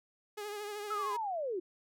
sawtooth tone with vibrato, 415.3 Hz, G#4, in tune, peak -35 dBFS, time 0.37-1.17 s, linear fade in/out 10 ms, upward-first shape triangle, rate 13 Hz, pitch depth 48 cents each way
sine linear sweep, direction down, 1330 to 336.4 Hz, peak -33 dBFS, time 0.9-1.6 s, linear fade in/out 10 ms
effects none

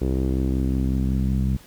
sawtooth tone with low-pass filter sweep, 65.41 Hz, C2, in tune, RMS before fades -22 dBFS, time 0.01-1.57 s, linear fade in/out 10 ms, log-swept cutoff 390 to 180 Hz, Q 2.5, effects pink hiss -49 dBFS RMS until 1.66 s

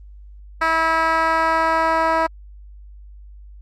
10% pulse tone with band-pass filter sweep, 324.3 Hz, E4, 28 cents flat, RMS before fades -18 dBFS, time 0.61-2.27 s, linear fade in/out 10 ms, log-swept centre 1400 to 870 Hz, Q 1.3, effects added 50 Hz sine -38 dBFS peak until 3.61 s + Opus 32 kbps

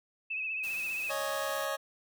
sine tone with vibrato, 2581 Hz, E7, 37 cents flat, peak -32 dBFS, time 0.3-1.11 s, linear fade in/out 10 ms, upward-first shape triangle, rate 15 Hz, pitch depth 66 cents each way
white noise, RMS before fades -46 dBFS, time 0.63-1.66 s, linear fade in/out 10 ms
25% pulse chord, C# suspended second, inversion none, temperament just, 554.4 / 623.7 / 831.5 Hz, C#5 / D#5 / G#5, 0 / +4 / +2 cents, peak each -31 / -32 / -37 dBFS, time 1.09-1.77 s, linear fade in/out 20 ms
effects none

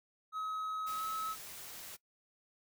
triangle tone with pitch glide, 1276 to 1291.6 Hz, D#6 to E6, +43 to -36 cents, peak -34 dBFS, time 0.32-1.36 s, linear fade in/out 50 ms, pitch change +21 cents, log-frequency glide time 0.97-1.03 s
white noise, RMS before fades -48 dBFS, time 0.86-1.97 s, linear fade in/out 20 ms
effects noise-tail reverb RT60 0.1 s tail -20 dB re dry

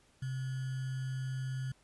sine tone with sample-and-hold, 130.81 Hz, C3, in tune, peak -34 dBFS, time 0.22-1.72 s, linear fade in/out 5 ms, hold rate 1575 Hz, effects pink hiss -67 dBFS RMS until 1.83 s + resampled to 24000 Hz

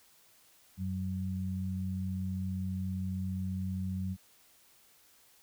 sine tone pair together, 92.5 / 187.47 Hz, F#2 / F#3, 0 / +23 cents, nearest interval octave, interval 1223 cents, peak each -35 / -35 dBFS, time 0.77-4.17 s, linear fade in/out 50 ms, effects white hiss -63 dBFS RMS until 5.42 s

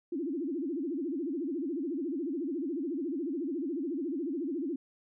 sine tone with vibrato, 304.8 Hz, D#4, 36 cents flat, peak -31 dBFS, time 0.12-4.76 s, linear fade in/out 5 ms, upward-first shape sine, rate 14 Hz, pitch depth 270 cents each way, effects none

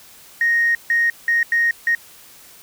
sine tone bursts at uneven times, 1864.7 Hz, A#6, in tune, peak -13 dBFS, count 5, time 0.41-0.75 / 0.9-1.1 / 1.28-1.43 / 1.52-1.71 / 1.87-1.95 s, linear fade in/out 2 ms, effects tanh soft clip ceiling -9 dBFS + white hiss -45 dBFS RMS until 2.62 s

